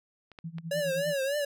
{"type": "clicks", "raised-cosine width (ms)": 0.3, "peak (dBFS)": [-34, -28, -29], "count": 3, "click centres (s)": [0.317, 0.388, 0.584]}
{"type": "tone with tremolo", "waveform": "sine", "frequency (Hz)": 164.81, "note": "E3", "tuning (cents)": 0, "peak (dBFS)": -33, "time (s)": [0.44, 1.14], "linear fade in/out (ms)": 5, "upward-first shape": "sine", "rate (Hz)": 9.6, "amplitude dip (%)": 90}
{"type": "tone with vibrato", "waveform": "square", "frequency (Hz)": 560, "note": "C#5", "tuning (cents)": 18, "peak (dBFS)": -28, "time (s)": [0.71, 1.45], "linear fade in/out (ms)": 5, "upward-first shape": "triangle", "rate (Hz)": 3.4, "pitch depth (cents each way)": 120}
{"effects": []}